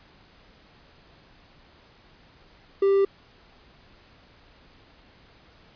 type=tone; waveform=triangle; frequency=393.6 Hz; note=G4; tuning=7 cents sharp; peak=-15 dBFS; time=2.82-3.05 s; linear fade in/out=5 ms; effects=pink hiss -55 dBFS RMS until 5.75 s + resampled to 11025 Hz